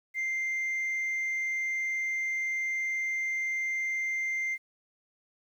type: tone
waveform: sine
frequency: 2093 Hz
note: C7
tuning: in tune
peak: -26 dBFS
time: 0.14-4.58 s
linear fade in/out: 50 ms
effects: tanh soft clip ceiling -27 dBFS + 10-bit